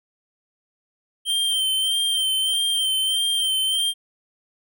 square tone with vibrato, 3136 Hz, G7, in tune, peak -20 dBFS, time 1.25-3.94 s, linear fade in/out 50 ms, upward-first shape sine, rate 1.6 Hz, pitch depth 30 cents each way, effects none

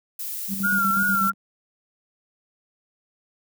violet noise, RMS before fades -31 dBFS, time 0.19-1.3 s, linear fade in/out 5 ms
sine tone with tremolo, 196 Hz, G3, in tune, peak -24 dBFS, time 0.48-1.34 s, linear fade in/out 50 ms, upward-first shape square, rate 8.2 Hz, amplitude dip 60%
sine tone with vibrato, 1396.9 Hz, F6, in tune, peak -19 dBFS, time 0.63-1.32 s, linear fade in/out 20 ms, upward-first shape sine, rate 2.9 Hz, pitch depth 66 cents each way
effects none

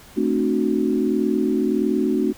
sine chord, D dominant seventh, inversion second, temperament equal with one note detuned, 220 / 261.6 / 301.4 / 370 Hz, A3 / C4 / D4 / F#4, 0 / 0 / +45 / 0 cents, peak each -23 dBFS, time 0.16-2.33 s, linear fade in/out 20 ms, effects pink hiss -46 dBFS RMS until 2.37 s

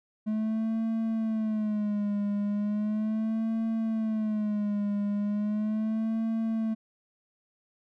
triangle tone with vibrato, 214.1 Hz, A3, 47 cents flat, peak -24 dBFS, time 0.26-6.75 s, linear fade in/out 20 ms, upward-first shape sine, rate 0.37 Hz, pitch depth 83 cents each way, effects none

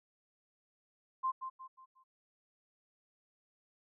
sine tone with echo, 1046.5 Hz, C6, in tune, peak -30 dBFS, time 1.23-1.32 s, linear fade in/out 20 ms, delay 180 ms, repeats 4, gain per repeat -8 dB, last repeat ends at 2.04 s, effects none

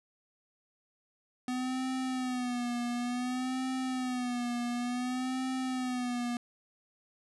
square tone with vibrato, 250 Hz, B3, 21 cents sharp, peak -32 dBFS, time 1.48-6.37 s, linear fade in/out 2 ms, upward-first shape sine, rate 0.56 Hz, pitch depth 68 cents each way, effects resampled to 24000 Hz

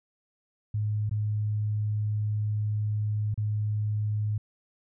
sine tone with dropouts, 105.8 Hz, G#2, 33 cents sharp, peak -25 dBFS, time 0.74-4.38 s, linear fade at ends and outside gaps 5 ms, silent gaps 1.095-1.111 / 3.343-3.376 s, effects none

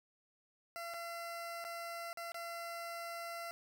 20% pulse tone with dropouts, 680 Hz, F5, 46 cents flat, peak -37 dBFS, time 0.76-3.51 s, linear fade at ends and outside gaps 0 ms, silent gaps 0.938-0.942 / 1.642-1.649 / 2.13-2.173 / 2.319-2.344 s, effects none

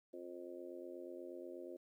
harmonic tone, 88.3 Hz, F2, 20 cents sharp, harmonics 3 / 4 / 5 / 6 / 7, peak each -56 / -49 / -60 / -53 / -56 dBFS, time 0.13-1.77 s, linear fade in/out 10 ms, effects 13-bit

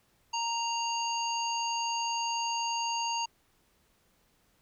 harmonic tone, 931 Hz, A#5, 2 cents flat, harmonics 1 / 3 / 5 / 7, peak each -31 / -36 / -38 / -39 dBFS, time 0.33-3.26 s, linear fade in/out 10 ms, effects pink hiss -69 dBFS RMS until 4.61 s

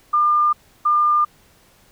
sine tone pair in turn, 1202 / 1202 Hz, D6 / D6, +40 / +40 cents, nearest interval unison, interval 0 cents, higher neither, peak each -13 dBFS, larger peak neither, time 0.13-0.53 / 0.85-1.25 s, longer neither, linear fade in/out 10 ms, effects pink hiss -54 dBFS RMS until 1.91 s

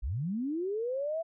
sine linear sweep, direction up, 43.83 to 672 Hz, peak -30 dBFS, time 0.02-1.23 s, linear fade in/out 20 ms, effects none

